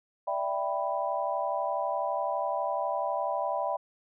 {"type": "chord", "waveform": "sine", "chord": "E minor seventh", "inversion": "third", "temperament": "equal", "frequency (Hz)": [587.3, 659.3, 784, 987.8], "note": ["D5", "E5", "G5", "B5"], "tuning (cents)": [0, 0, 0, 0], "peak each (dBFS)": -33, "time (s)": [0.27, 3.77], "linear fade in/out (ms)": 10, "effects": []}